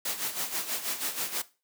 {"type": "noise with tremolo", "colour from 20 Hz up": "white", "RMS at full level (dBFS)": -30, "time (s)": [0.05, 1.42], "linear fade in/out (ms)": 5, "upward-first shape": "sine", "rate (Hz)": 6.2, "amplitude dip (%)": 70, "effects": ["noise-tail reverb RT60 0.3 s tail -17 dB re dry", "high-pass 200 Hz 12 dB/octave"]}